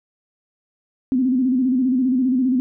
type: tone with vibrato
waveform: sine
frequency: 255.9 Hz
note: C4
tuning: 38 cents flat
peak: -15 dBFS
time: 1.12-2.6 s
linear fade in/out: 0 ms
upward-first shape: square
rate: 15 Hz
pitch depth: 65 cents each way
effects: none